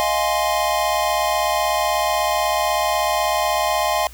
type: chord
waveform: square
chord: F minor seventh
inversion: third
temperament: equal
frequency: 622.3 / 698.5 / 830.6 / 1046.5 Hz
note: Eb5 / F5 / Ab5 / C6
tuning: 0 / 0 / 0 / 0 cents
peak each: -24 dBFS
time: 0-4.07 s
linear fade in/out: 0 ms
effects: added 60 Hz sine -39 dBFS peak until 4.13 s + white hiss -46 dBFS RMS until 4.13 s